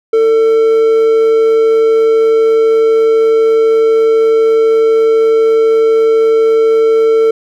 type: tone with amplitude modulation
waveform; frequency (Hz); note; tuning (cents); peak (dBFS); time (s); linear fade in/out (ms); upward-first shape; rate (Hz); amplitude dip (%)
triangle; 448; A4; +31; -3; 0.13-7.31; 5; sine; 134; 25
effects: none